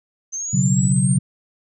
sine linear sweep, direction up, 6210 to 8870 Hz, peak -24 dBFS, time 0.32-1.18 s, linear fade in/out 20 ms
sine chord, B suspended second, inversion none, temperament just, 123.47 / 138.9 / 185.21 Hz, B2 / C#3 / F#3, 0 / +4 / +2 cents, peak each -21 / -18 / -18 dBFS, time 0.53-1.19 s, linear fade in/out 10 ms
effects none

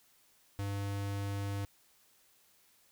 square tone, 100 Hz, G2, 35 cents sharp, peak -35 dBFS, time 0.59-1.65 s, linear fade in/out 0 ms, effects white hiss -67 dBFS RMS until 2.91 s

